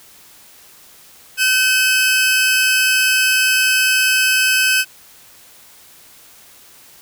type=tone pair together; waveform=sawtooth; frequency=1531 / 2575 Hz; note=G6 / E7; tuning=-41 / -41 cents; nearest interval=major sixth; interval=900 cents; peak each=-12 dBFS; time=1.37-4.85 s; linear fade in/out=50 ms; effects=white hiss -45 dBFS RMS until 7.01 s